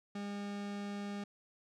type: tone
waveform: 40% pulse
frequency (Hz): 202.7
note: G#3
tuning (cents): -42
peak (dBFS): -38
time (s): 0.15-1.24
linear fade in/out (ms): 5
effects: low-pass 6000 Hz 12 dB/octave